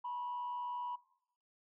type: tone with frequency modulation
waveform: sine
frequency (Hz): 976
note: B5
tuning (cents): -21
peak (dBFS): -37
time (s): 0.04-0.96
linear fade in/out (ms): 10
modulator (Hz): 84.4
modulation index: 0.48
effects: noise-tail reverb RT60 0.9 s tail -23 dB re dry + tanh soft clip ceiling -34 dBFS